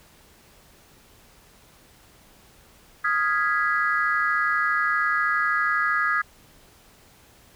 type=chord; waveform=sine; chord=F half-diminished seventh; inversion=third; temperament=equal; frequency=1244.5 / 1396.9 / 1661.2 / 1975.5 Hz; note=Eb6 / F6 / Ab6 / Cb7; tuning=0 / 0 / 0 / 0 cents; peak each=-24 / -28 / -23 / -29 dBFS; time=3.04-6.22 s; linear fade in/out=10 ms; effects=tanh soft clip ceiling -10 dBFS + pink hiss -54 dBFS RMS until 7.55 s